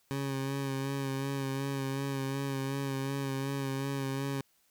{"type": "tone with vibrato", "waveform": "20% pulse", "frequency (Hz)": 136.6, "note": "C#3", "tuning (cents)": -25, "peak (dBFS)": -27, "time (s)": [0.11, 4.41], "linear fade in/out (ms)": 0, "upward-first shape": "sine", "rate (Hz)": 2.7, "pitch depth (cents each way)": 27, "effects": ["white hiss -70 dBFS RMS until 4.7 s"]}